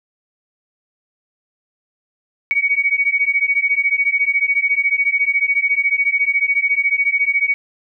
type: beating tone pair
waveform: sine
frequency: 2241 / 2255 Hz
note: C#7 / C#7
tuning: +18 / +29 cents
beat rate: 14 Hz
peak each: -17 dBFS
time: 2.51-7.54 s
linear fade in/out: 0 ms
effects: none